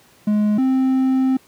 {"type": "tone pair in turn", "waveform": "triangle", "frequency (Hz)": [210, 262], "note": ["G#3", "C4"], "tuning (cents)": [19, 2], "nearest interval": "major third", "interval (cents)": 383, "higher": "second", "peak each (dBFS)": [-12, -12], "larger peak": "neither", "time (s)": [[0.27, 0.58], [0.58, 1.37]], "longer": "second", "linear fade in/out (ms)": 5, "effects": ["pink hiss -52 dBFS RMS until 1.47 s", "high-pass 100 Hz 12 dB/octave"]}